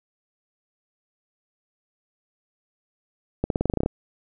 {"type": "accelerating click train", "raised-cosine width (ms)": 2, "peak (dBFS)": -9, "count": 11, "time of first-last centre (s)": [3.44, 3.861], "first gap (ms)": 62, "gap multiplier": 0.91, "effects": []}